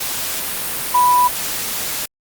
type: tone in noise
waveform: sine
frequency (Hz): 987.8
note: B5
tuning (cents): 0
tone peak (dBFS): -10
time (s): 0.94-1.28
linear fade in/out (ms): 10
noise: white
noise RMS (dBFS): -23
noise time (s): 0-2.06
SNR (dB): +10
effects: Opus 48 kbps